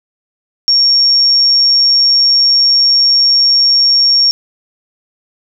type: tone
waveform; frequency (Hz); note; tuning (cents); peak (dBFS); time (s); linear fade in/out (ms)
sine; 5530; F8; -18; -6; 0.68-4.31; 0
effects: none